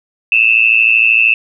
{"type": "tone with amplitude modulation", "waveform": "sine", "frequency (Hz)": 2637, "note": "E7", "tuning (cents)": 0, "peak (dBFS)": -3, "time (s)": [0.32, 1.34], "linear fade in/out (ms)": 2, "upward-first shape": "sine", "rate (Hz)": 113, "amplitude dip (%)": 90, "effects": []}